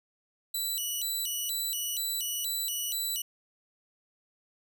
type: tone with vibrato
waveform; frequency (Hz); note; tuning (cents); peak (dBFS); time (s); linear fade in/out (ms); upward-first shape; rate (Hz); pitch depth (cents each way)
10% pulse; 3420; A7; -50; -23; 0.54-3.22; 5; square; 2.1; 260
effects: none